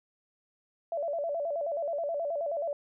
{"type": "tone with vibrato", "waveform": "sine", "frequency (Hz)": 622.3, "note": "D#5", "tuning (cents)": 0, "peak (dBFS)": -29, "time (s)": [0.92, 2.73], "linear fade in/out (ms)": 2, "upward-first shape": "square", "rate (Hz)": 9.4, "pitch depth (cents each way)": 130, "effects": []}